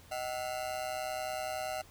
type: ring-modulated tone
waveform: 40% pulse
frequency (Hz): 691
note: F5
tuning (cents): -19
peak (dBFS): -31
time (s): 0.11-1.82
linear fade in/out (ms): 10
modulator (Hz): 65.2
effects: added 87 Hz sine -59 dBFS peak until 1.9 s + pink hiss -58 dBFS RMS until 1.9 s